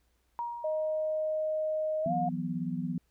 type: tone with exponential decay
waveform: sine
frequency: 947 Hz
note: A#5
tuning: 27 cents sharp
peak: -30 dBFS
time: 0.39-1.41 s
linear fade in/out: 0 ms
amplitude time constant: 220 ms
type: tone with pitch glide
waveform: sine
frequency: 622.3 to 714.8 Hz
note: D#5 to F5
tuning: 0 to +40 cents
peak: -28 dBFS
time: 0.64-2.29 s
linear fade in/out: 5 ms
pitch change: +240 cents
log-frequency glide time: 2.02-2.13 s
type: chord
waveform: sine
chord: E suspended second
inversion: none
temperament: equal with one note detuned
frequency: 164.81 / 182.56 / 246.9 Hz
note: E3 / F#3 / B3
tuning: 0 / -23 / 0 cents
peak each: -35 dBFS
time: 2.06-2.98 s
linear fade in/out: 2 ms
effects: added 60 Hz sine -70 dBFS peak until 3.1 s + pink hiss -75 dBFS RMS until 3.1 s